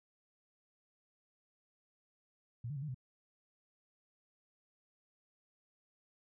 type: tone with pitch steps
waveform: sine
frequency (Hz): 118.2 / 147.9 / 134.4 / 152.5 / 127.7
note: A#2 / D3 / C3 / D#3 / C3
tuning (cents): +24 / +13 / +47 / -34 / -42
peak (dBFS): -38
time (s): 2.64-2.945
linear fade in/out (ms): 5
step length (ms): 61
effects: none